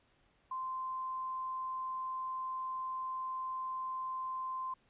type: tone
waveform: sine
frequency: 1040 Hz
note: C6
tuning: 11 cents flat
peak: -36 dBFS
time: 0.51-4.74 s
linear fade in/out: 5 ms
effects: pink hiss -71 dBFS RMS until 4.89 s + resampled to 8000 Hz